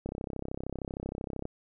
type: click train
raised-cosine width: 2 ms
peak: -22 dBFS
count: 47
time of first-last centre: 0.06-1.454 s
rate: 33 Hz
effects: none